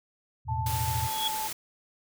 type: chord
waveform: sine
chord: E suspended fourth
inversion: none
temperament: equal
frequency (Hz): 82.41 / 110 / 123.47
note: E2 / A2 / B2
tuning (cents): 0 / 0 / 0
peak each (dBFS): -33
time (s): 0.45-1.1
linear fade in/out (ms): 50
type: tone with pitch glide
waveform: sine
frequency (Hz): 880 to 870.9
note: A5 to A5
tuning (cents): 0 to -18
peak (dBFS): -31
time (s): 0.48-1.48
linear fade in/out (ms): 10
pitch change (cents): -18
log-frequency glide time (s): 1.05-1.36
type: noise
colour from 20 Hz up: white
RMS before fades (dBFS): -35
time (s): 0.66-1.53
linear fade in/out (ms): 5
type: tone with exponential growth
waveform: sine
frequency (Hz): 3351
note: G#7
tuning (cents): +15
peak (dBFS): -24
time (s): 0.96-1.28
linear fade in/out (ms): 5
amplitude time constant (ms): 69
effects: none